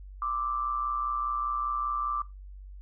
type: tone with amplitude modulation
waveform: sine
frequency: 1176 Hz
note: D6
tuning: 2 cents sharp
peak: -25 dBFS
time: 0.22-2.22 s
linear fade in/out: 2 ms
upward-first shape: sine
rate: 125 Hz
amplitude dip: 60%
effects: noise-tail reverb RT60 0.2 s tail -17 dB re dry + added 48 Hz sine -42 dBFS peak until 2.81 s